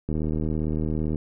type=click train; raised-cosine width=3 ms; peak=-15 dBFS; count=84; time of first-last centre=0.09-1.158 s; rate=77.7 Hz; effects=none